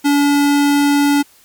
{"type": "tone", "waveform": "square", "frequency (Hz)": 286.4, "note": "D4", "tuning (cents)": -43, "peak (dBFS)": -11, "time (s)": [0.04, 1.23], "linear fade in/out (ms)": 20, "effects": ["white hiss -49 dBFS RMS until 1.44 s", "MP3 96 kbps"]}